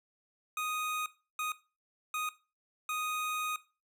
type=tone bursts at uneven times; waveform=25% pulse; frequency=1244.5 Hz; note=D#6; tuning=in tune; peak=-29 dBFS; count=4; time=0.57-1.06 / 1.39-1.52 / 2.14-2.29 / 2.89-3.56 s; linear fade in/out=2 ms; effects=noise-tail reverb RT60 0.3 s tail -17 dB re dry